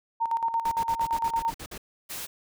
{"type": "tone with tremolo", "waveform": "sine", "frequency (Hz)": 917, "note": "A#5", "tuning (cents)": -29, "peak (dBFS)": -22, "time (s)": [0.2, 1.51], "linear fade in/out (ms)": 20, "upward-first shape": "square", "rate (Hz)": 8.8, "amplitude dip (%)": 65}
{"type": "noise bursts", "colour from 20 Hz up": "pink", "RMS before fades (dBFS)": -39, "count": 10, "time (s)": [0.65, 1.779], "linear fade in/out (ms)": 5, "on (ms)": 67, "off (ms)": 51}
{"type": "noise", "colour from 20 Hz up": "white", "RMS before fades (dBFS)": -36, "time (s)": [2.09, 2.27], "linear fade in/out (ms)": 20}
{"effects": []}